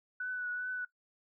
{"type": "tone with vibrato", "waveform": "sine", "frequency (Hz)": 1485, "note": "F#6", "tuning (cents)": 6, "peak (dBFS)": -34, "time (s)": [0.2, 0.85], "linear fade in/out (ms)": 5, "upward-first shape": "triangle", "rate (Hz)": 2.5, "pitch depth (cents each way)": 28, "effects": ["noise-tail reverb RT60 0.1 s tail -18 dB re dry"]}